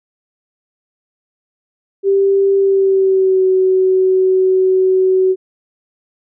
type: tone with pitch glide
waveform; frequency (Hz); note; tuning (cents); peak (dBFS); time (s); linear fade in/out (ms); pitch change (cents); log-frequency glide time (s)
sine; 392.8 to 375.3; G4 to F#4; +4 to +25; -9; 2.03-5.36; 50; -79; 2.57-3.45
effects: none